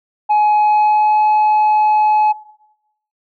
sine tone with pitch glide, 843 to 851.8 Hz, G#5 to G#5, +26 to +44 cents, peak -7 dBFS, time 0.29-2.33 s, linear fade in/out 20 ms, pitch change +18 cents, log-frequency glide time 0.56-1.2 s, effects noise-tail reverb RT60 0.8 s tail -19 dB re dry + tanh soft clip ceiling -9 dBFS

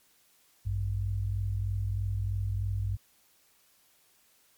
sine tone pair together, 55.45 / 98.6 Hz, A1 / G2, +14 / +11 cents, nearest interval minor seventh, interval 997 cents, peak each -33 / -29 dBFS, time 0.65-2.97 s, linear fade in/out 20 ms, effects white hiss -65 dBFS RMS until 4.57 s + MP3 96 kbps

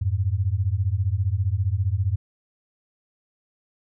sine beating tone pair, 88.9 / 103.9 Hz, F2 / G#2, +31 / +1 cents, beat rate 15 Hz, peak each -23 dBFS, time 0.01-2.16 s, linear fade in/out 10 ms, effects none

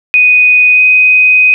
sine tone with pitch glide, 2489 to 2505 Hz, D#7 to D#7, 0 to +11 cents, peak -3 dBFS, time 0.14-1.54 s, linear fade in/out 0 ms, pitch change +11 cents, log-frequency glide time 0.72-0.81 s, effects none

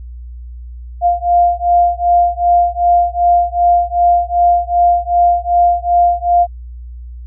sine beating tone pair, 698.5 / 701.1 Hz, F5 / F5, 0 / +7 cents, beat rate 2.6 Hz, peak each -12 dBFS, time 1.01-6.47 s, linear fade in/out 50 ms, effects added 60 Hz sine -27 dBFS peak until 7.26 s

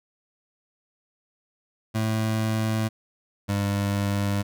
25% pulse tone pair in turn, 110 / 100.53 Hz, A2 / G2, 0 / +44 cents, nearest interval major second, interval 156 cents, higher first, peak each -19 dBFS, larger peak neither, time 1.94-2.89 / 3.48-4.43 s, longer neither, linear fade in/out 20 ms, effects none

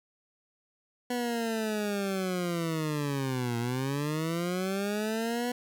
20% pulse linear two-way sweep, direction down then up, 246.9 to 116.54 to 246.9 Hz, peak -24 dBFS, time 1.1-5.52 s, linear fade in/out 5 ms, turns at 3.58 s, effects none

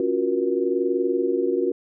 sine chord, Gb major seventh, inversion second, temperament equal with one note detuned, 277.2 / 349.2 / 370 / 475.1 Hz, Db4 / F4 / Gb4 / Bb4, 0 / 0 / 0 / +33 cents, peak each -28 / -25 / -23 / -26 dBFS, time 0-1.72 s, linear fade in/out 2 ms, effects none

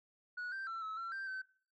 sine tone with pitch steps, 1464 / 1567 / 1343 / 1296 / 1354 / 1573 / 1533 Hz, F#6 / G6 / E6 / E6 / E6 / G6 / G6, -19 / -1 / +32 / -30 / +46 / +6 / -39 cents, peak -37 dBFS, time 0.37-1.42 s, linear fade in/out 10 ms, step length 150 ms, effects noise-tail reverb RT60 0.4 s tail -18 dB re dry + tanh soft clip ceiling -38 dBFS

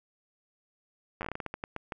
slowing click train, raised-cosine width 0.5 ms, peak -20 dBFS, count 14, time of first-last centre 1.21-1.922 s, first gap 9 ms, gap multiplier 1.27, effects none

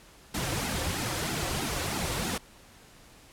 pink noise with flanger, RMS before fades -31 dBFS, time 0.34-2.38 s, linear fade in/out 5 ms, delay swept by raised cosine 1.7 to 4.9 ms, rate 3.1 Hz, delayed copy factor -0.9, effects pink hiss -54 dBFS RMS until 3.32 s + low-pass 12000 Hz 12 dB/octave

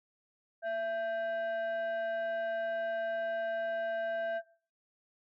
sine tone pair together, 668 / 1570.1 Hz, E5 / G6, +23 / +2 cents, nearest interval octave + minor third, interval 1479 cents, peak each -30 / -37 dBFS, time 0.62-4.42 s, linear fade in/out 50 ms, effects noise-tail reverb RT60 0.4 s tail -19 dB re dry + tanh soft clip ceiling -29 dBFS

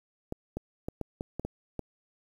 clicks, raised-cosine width 2 ms, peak -20 dBFS, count 8, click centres 0.324 / 0.57 / 0.885 / 1.013 / 1.209 / 1.396 / 1.45 / 1.793 s, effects 9-bit

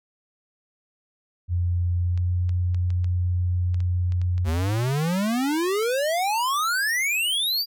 sine tone with pitch glide, 87.9 to 89.28 Hz, F2 to F2, +12 to +39 cents, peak -20 dBFS, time 1.48-4.5 s, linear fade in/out 50 ms, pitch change +27 cents, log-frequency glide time 1.98-2.33 s
clicks, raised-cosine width 0.2 ms, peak -27 dBFS, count 12, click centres 2.176 / 2.493 / 2.746 / 2.904 / 3.044 / 3.744 / 3.804 / 4.122 / 4.216 / 4.38 / 4.699 / 4.798 s
square exponential sweep, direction up, 73.4 to 4856 Hz, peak -22 dBFS, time 4.44-7.66 s, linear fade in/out 50 ms
effects none

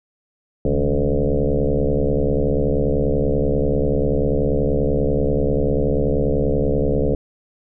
sine tone with frequency modulation, 218.1 Hz, A3, 15 cents flat, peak -15 dBFS, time 0.65-7.15 s, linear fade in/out 2 ms, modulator 70.3 Hz, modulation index 4.8, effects none

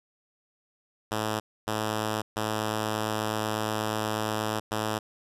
5% pulse tone bursts at uneven times, 108.3 Hz, A2, 27 cents flat, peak -16 dBFS, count 4, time 1.11-1.4 / 1.67-2.22 / 2.36-4.6 / 4.71-4.99 s, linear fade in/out 10 ms, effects resampled to 32000 Hz

